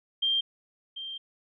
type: tone pair in turn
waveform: sine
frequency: 3179 / 3167 Hz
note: G7 / G7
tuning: +24 / +17 cents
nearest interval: unison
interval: 7 cents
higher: first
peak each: -23 / -35 dBFS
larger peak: first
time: 0.22-0.41 / 0.96-1.18 s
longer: second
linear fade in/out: 10 ms
effects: none

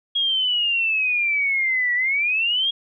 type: exponential two-way sweep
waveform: sine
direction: down then up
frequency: 3300 to 1931 to 3300 Hz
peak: -18 dBFS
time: 0.15-2.71 s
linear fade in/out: 10 ms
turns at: 1.94 s
effects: none

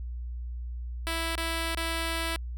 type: tone with dropouts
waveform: 5% pulse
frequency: 329.6 Hz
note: E4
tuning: in tune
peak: -18 dBFS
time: 1.07-2.36 s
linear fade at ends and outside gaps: 0 ms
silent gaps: 1.353-1.378 / 1.747-1.773 s
effects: added 60 Hz sine -33 dBFS peak until 2.57 s

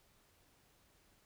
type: silence
effects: pink hiss -70 dBFS RMS until 1.25 s

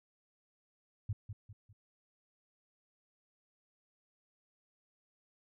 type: tone with echo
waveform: sine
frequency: 103.7 Hz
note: G#2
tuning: 2 cents flat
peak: -32 dBFS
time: 1.09-1.13 s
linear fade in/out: 5 ms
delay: 200 ms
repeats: 3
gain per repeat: -8 dB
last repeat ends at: 1.73 s
effects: none

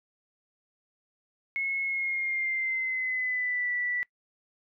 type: tone with pitch glide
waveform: sine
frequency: 2179 to 1963.8 Hz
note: C#7 to B6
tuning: -30 to -10 cents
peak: -27 dBFS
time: 1.56-4.03 s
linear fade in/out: 0 ms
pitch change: -180 cents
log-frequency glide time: 1.83-3.71 s
effects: noise-tail reverb RT60 0.1 s tail -22 dB re dry

